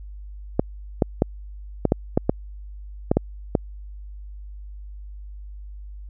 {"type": "clicks", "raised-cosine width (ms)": 2, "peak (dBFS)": -3, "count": 10, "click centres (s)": [0.595, 1.022, 1.221, 1.853, 1.921, 2.175, 2.295, 3.115, 3.17, 3.552], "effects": ["added 50 Hz sine -35 dBFS peak until 6.09 s"]}